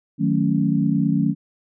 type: chord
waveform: sine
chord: D# half-diminished seventh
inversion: none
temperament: equal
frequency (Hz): 155.56 / 185 / 220 / 277.2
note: D#3 / F#3 / A3 / C#4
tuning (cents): 0 / 0 / 0 / 0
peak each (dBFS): -22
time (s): 0.18-1.35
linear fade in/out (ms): 50
effects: none